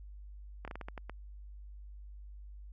slowing click train, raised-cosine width 0.5 ms, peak -27 dBFS, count 8, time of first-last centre 0.65-1.096 s, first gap 27 ms, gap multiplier 1.28, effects added 50 Hz sine -46 dBFS peak until 2.72 s

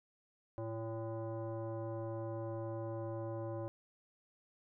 sine tone with frequency modulation, 111.8 Hz, A2, 28 cents sharp, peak -38 dBFS, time 0.58-3.68 s, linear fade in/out 0 ms, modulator 451 Hz, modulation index 1.3, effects none

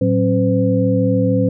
sine tone cluster, 111.2 / 184.6 / 268.7 / 508 Hz, A2 / F#3 / C4 / B4, +19 / -4 / +46 / +49 cents, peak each -18 dBFS, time 0.01-1.49 s, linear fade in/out 5 ms, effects none

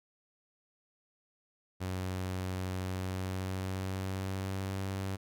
sawtooth tone with pitch glide, 92.8 to 96.41 Hz, F#2 to G2, +6 to -28 cents, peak -30 dBFS, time 1.8-5.17 s, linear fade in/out 20 ms, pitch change +66 cents, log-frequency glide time 2.8-4.74 s, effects none

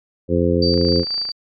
harmonic tone, 86.5 Hz, F2, 16 cents flat, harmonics 1 / 2 / 3 / 4 / 5 / 6, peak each -21 / -21 / -21 / -21 / -21 / -21 dBFS, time 0.28-1.05 s, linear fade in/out 50 ms
sine tone with tremolo, 4641 Hz, D8, 21 cents flat, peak -19 dBFS, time 0.62-1.32 s, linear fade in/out 5 ms, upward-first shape square, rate 4.1 Hz, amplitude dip 35%
click train, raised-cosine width 0.5 ms, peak -24 dBFS, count 16, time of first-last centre 0.74-1.289 s, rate 27.3 Hz
effects MP3 64 kbps

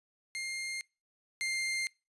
sawtooth tone pair in turn, 2118 / 2105 Hz, C7 / C7, +21 / +10 cents, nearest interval unison, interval 11 cents, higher first, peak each -32 / -28 dBFS, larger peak second, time 0.35-0.81 / 1.41-1.87 s, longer neither, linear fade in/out 0 ms, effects noise-tail reverb RT60 0.3 s tail -26 dB re dry + resampled to 24000 Hz

